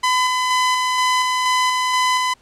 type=tone with tremolo; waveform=sawtooth; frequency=1009 Hz; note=B5; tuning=37 cents sharp; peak=-11 dBFS; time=0.03-2.34 s; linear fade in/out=10 ms; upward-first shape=square; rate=2.1 Hz; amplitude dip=25%; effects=pink hiss -55 dBFS RMS until 2.41 s + low-pass 8000 Hz 12 dB/octave